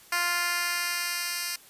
10% pulse tone with high-pass filter sweep, 349.2 Hz, F4, in tune, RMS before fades -29 dBFS, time 0.12-1.56 s, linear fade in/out 5 ms, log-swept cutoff 1200 to 3500 Hz, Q 0.71, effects white hiss -53 dBFS RMS until 1.69 s + resampled to 32000 Hz

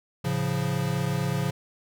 square chord, A augmented, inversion none, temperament equal, 110 / 138.59 / 174.61 Hz, A2 / C#3 / E#3, 0 / 0 / 0 cents, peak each -33 / -28 / -30 dBFS, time 0.24-1.51 s, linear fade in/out 10 ms, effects none

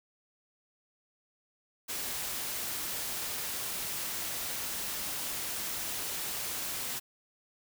white noise, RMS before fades -36 dBFS, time 1.88-7 s, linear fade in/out 20 ms, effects none

